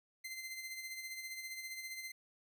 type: tone with tremolo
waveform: sawtooth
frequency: 2075 Hz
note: C7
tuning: 15 cents flat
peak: -38 dBFS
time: 0.24-2.12 s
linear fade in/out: 10 ms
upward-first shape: sine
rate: 15 Hz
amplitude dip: 50%
effects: none